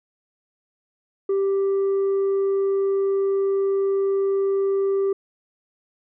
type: tone with tanh clipping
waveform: sine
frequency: 392 Hz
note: G4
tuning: in tune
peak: -19 dBFS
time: 1.29-5.13 s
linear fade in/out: 5 ms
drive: 2 dB
effects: none